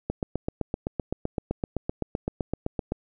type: click train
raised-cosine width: 2 ms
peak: -13 dBFS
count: 23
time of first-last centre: 0.1-2.921 s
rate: 7.8 Hz
effects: none